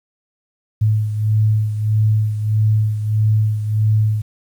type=beating tone pair; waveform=sine; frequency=107.4 / 109 Hz; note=A2 / A2; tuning=-41 / -16 cents; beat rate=1.6 Hz; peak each=-14 / -21 dBFS; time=0.81-4.22 s; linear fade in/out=10 ms; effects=8-bit